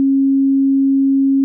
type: tone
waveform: sine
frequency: 272 Hz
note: C#4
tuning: 33 cents flat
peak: -10 dBFS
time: 0-1.44 s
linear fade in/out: 0 ms
effects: none